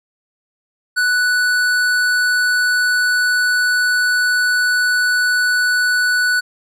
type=tone with hard clipping; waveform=sine; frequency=1483 Hz; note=F#6; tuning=4 cents sharp; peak=-15 dBFS; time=0.96-6.41 s; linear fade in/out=20 ms; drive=13 dB; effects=none